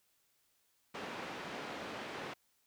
pink band-pass noise, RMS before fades -44 dBFS, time 0.94-2.34 s, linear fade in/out 10 ms, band 250 to 3000 Hz, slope 12 dB/octave, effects white hiss -75 dBFS RMS until 2.66 s

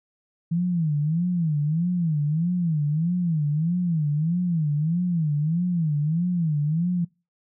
sine tone with vibrato, 162.1 Hz, E3, 29 cents flat, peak -20 dBFS, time 0.51-7.05 s, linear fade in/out 10 ms, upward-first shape sine, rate 1.6 Hz, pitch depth 180 cents each way, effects noise-tail reverb RT60 0.3 s tail -25 dB re dry

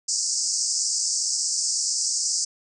pink band-pass noise, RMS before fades -25 dBFS, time 0.08-2.45 s, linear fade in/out 10 ms, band 4800 to 8400 Hz, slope 96 dB/octave, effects none

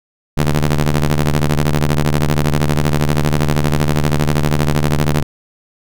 sawtooth ring-modulated tone, 75.9 Hz, D#2, 42 cents flat, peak -5 dBFS, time 0.37-5.23 s, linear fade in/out 5 ms, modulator 69.6 Hz, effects none

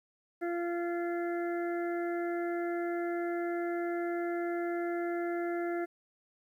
harmonic tone, 344.6 Hz, F4, 23 cents flat, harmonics 1 / 2 / 4 / 5 / 6, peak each -32 / -38 / -44 / -46 / -48 dBFS, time 0.41-5.86 s, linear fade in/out 20 ms, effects 11-bit

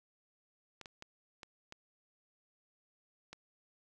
clicks, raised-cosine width 0.2 ms, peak -30 dBFS, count 6, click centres 0.813 / 0.858 / 1.024 / 1.432 / 1.724 / 3.33 s, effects none

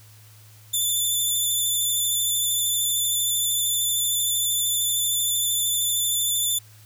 10% pulse tone with vibrato, 3520 Hz, A7, in tune, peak -14 dBFS, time 0.73-6.59 s, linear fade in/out 10 ms, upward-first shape triangle, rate 13 Hz, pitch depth 31 cents each way, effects added 107 Hz sine -48 dBFS peak until 6.85 s + white hiss -53 dBFS RMS until 6.85 s

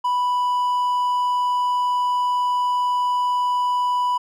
triangle tone, 987.8 Hz, B5, in tune, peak -16 dBFS, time 0.04-4.18 s, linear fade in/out 10 ms, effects none

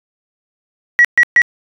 sine tone bursts, 1922 Hz, B6, 48 cents flat, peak -4 dBFS, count 3, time 0.99-1.418 s, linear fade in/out 0 ms, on 56 ms, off 130 ms, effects tanh soft clip ceiling 0 dBFS

